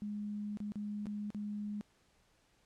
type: tone with dropouts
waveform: sine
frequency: 207.7 Hz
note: G#3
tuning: in tune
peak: -37 dBFS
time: 0.02-1.81 s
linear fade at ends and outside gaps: 0 ms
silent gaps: 0.572-0.603 / 0.72-0.757 / 1.057-1.068 / 1.304-1.347 s
effects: pink hiss -71 dBFS RMS until 2.65 s + low-pass 9000 Hz 12 dB/octave